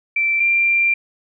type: tone pair in turn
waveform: sine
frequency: 2339 / 2372 Hz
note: D7 / D7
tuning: -8 / +17 cents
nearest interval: unison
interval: 25 cents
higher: second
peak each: -15 / -13 dBFS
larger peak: second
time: 0.16-0.4 / 0.4-0.94 s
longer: second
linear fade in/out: 5 ms
effects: none